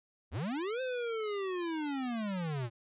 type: linear two-way sweep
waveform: square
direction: up then down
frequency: 59 to 523.3 to 111.4 Hz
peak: -34 dBFS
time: 0.31-2.7 s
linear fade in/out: 50 ms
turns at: 0.81 s
effects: resampled to 8000 Hz